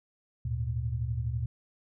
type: tone cluster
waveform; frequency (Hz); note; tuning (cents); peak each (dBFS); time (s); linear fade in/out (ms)
sine; 74.6 / 106.2 / 118.3; D2 / G#2 / A#2; +28 / +39 / +26; -34 / -36 / -31; 0.45-1.46; 5
effects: none